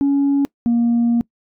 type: tone pair in turn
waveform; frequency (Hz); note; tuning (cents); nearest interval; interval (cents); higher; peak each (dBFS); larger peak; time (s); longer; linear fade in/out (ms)
sine; 280 / 235.5; C#4 / A#3; +18 / +18; minor third; 300; first; -11; neither; 0.01-0.45 / 0.66-1.21; second; 0
effects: noise-tail reverb RT60 0.1 s tail -24 dB re dry + tanh soft clip ceiling -11 dBFS